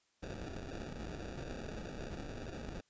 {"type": "noise with sample-and-hold", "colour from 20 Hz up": "pink", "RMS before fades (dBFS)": -44, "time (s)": [0.22, 2.81], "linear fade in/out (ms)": 10, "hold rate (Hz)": 1050, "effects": ["white hiss -75 dBFS RMS until 2.89 s", "resampled to 16000 Hz"]}